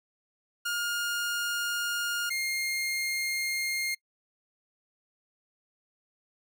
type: tone pair in turn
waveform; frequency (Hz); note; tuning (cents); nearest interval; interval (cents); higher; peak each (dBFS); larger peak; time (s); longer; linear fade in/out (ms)
sawtooth; 1418 / 2125; F6 / C7; +26 / +26; perfect fifth; 700; second; -25; neither; 0.65-2.3 / 2.3-3.95; neither; 10
effects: noise-tail reverb RT60 0.1 s tail -26 dB re dry